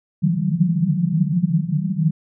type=band-pass noise; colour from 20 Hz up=pink; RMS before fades=-19 dBFS; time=0.22-2.11 s; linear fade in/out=10 ms; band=150 to 190 Hz; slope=96 dB/octave; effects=none